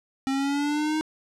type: linear sweep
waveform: square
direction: up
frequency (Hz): 266.4 to 313.7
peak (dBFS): -24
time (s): 0.27-1.01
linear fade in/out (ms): 0
effects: low-pass 8000 Hz 12 dB/octave